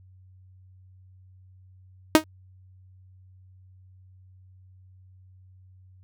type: tone with exponential decay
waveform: sawtooth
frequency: 313.2 Hz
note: D#4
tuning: 11 cents sharp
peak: -5 dBFS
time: 2.15-2.24 s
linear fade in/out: 0 ms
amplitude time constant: 19 ms
effects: added 93 Hz sine -50 dBFS peak until 6.03 s